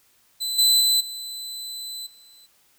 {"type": "tone with level steps", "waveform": "sawtooth", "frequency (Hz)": 4018, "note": "B7", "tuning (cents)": 29, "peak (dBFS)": [-22, -12, -14, -29, -46], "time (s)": [0.4, 2.47], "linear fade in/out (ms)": 20, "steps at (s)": [0.58, 0.8, 1, 2.06], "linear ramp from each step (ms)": 10, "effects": ["white hiss -61 dBFS RMS until 2.78 s"]}